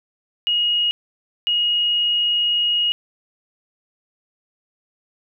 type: tone pair in turn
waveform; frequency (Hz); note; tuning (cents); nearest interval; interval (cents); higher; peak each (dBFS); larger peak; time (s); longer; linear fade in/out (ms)
sine; 2881 / 2881; F#7 / F#7; -47 / -47; unison; 0; neither; -16; neither; 0.47-0.91 / 1.47-2.92; second; 0
effects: none